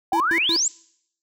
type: exponential sweep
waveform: sine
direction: up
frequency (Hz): 736 to 7750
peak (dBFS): -18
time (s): 0.12-0.68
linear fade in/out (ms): 2
type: tone bursts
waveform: square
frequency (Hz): 333.6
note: E4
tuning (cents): +21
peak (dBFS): -25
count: 3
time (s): 0.13-0.563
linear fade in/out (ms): 0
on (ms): 71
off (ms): 110
effects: noise-tail reverb RT60 0.7 s tail -23 dB re dry